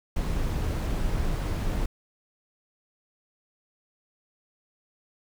brown noise, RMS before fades -27 dBFS, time 0.16-1.86 s, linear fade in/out 5 ms, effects none

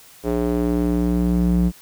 square tone with band-pass filter sweep, 59.3 Hz, A#1, 30 cents sharp, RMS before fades -19 dBFS, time 0.23-1.72 s, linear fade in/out 50 ms, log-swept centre 420 to 170 Hz, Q 1.9, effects white hiss -47 dBFS RMS until 1.81 s

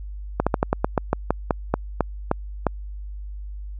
slowing click train, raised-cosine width 1 ms, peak -4 dBFS, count 14, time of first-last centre 0.4-2.667 s, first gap 66 ms, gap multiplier 1.15, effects added 50 Hz sine -31 dBFS peak until 3.79 s

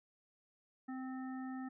harmonic tone, 260 Hz, C4, 11 cents flat, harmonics 1 / 3 / 5 / 7, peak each -41 / -51 / -55 / -56 dBFS, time 0.88-1.69 s, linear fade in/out 10 ms, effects none

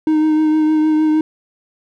triangle tone with vibrato, 310 Hz, D#4, 6 cents flat, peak -9 dBFS, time 0.07-1.21 s, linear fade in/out 2 ms, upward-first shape triangle, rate 6.5 Hz, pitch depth 21 cents each way, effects none

